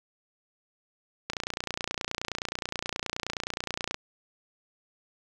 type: click train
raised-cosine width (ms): 0.2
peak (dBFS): -13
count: 79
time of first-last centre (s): 1.3-3.944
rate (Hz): 29.5
effects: none

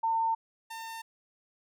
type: tone pair in turn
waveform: sine / sawtooth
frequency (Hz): 904 / 904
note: A5 / A5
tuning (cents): +47 / +47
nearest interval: unison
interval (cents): 0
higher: neither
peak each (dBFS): -25 / -35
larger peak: first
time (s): 0.03-0.35 / 0.7-1.02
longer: neither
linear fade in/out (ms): 10
effects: none

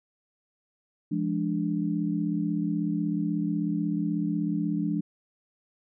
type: chord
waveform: sine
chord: D diminished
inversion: first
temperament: equal with one note detuned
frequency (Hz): 171.42 / 207.7 / 293.7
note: F3 / Ab3 / D4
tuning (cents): -32 / 0 / 0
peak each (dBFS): -29 / -30 / -29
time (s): 1.11-5.01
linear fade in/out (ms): 10
effects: none

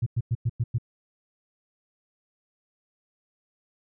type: tone bursts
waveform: sine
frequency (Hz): 117.2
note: A#2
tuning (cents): +10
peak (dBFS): -20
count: 6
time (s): 0.02-0.784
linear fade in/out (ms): 10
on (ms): 44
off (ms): 100
effects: tanh soft clip ceiling -17 dBFS

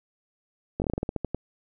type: slowing click train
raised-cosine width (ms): 2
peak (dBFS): -14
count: 12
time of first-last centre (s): 0.8-1.346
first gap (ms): 19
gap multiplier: 1.18
effects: none

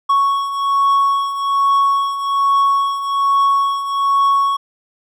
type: beating tone pair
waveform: triangle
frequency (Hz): 1108.7 / 1109.9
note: C#6 / C#6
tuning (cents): 0 / +2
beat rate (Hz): 1.2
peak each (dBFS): -18 / -12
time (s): 0.09-4.57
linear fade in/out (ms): 10
effects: none

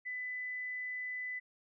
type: tone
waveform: sine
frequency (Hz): 2000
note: B6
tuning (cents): +21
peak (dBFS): -37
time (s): 0.05-1.4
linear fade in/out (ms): 20
effects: none

